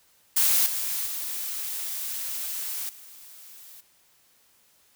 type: noise with level steps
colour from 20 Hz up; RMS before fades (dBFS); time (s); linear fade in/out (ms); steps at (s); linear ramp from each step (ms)
blue; -21 / -29 / -32 / -47; 0.36-3.81; 10; 0.66 / 1.06 / 2.89; 2
effects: white hiss -62 dBFS RMS until 4.95 s